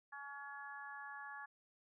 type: harmonic tone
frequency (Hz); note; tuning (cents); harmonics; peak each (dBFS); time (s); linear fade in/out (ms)
282.3; C#4; +32; 3 / 4 / 5 / 6; -53 / -53 / -56 / -50; 0.12-1.46; 10
effects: none